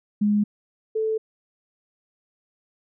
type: tone pair in turn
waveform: sine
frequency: 207.7 / 439 Hz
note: G#3 / A4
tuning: 0 / -4 cents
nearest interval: octave + minor second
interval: 1296 cents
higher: second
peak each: -17 / -21 dBFS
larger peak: first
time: 0.21-0.44 / 0.95-1.18 s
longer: neither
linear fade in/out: 10 ms
effects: none